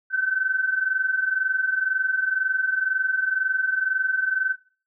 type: tone pair together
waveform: sine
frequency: 1513 / 1535 Hz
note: F#6 / G6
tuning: +38 / -37 cents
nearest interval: unison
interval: 25 cents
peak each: -26 / -22 dBFS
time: 0.1-4.56 s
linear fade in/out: 50 ms
effects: noise-tail reverb RT60 0.4 s tail -19 dB re dry